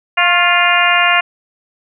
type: harmonic tone with a mistuned harmonic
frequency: 349.9 Hz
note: F4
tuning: 3 cents sharp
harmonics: 2 / 3 / 4 / 5 / 6 / 7 / 8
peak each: -17 / -17 / -17 / -17 / -17 / -17 / -17 dBFS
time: 0.17-1.21 s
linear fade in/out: 10 ms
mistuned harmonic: 3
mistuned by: +44 cents
effects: none